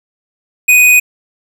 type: tone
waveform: square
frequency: 2489 Hz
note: D#7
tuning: in tune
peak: -5 dBFS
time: 0.68-1 s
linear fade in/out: 10 ms
effects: none